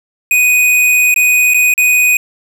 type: tone with dropouts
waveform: square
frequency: 2489 Hz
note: D#7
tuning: in tune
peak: -8 dBFS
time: 0.31-2.17 s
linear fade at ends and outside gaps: 2 ms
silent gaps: 1.142-1.161 / 1.537-1.544 / 1.739-1.778 s
effects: none